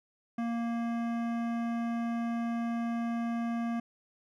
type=tone with hard clipping; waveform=sine; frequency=233.1 Hz; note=A#3; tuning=in tune; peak=-32 dBFS; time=0.38-3.8 s; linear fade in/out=5 ms; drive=15 dB; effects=none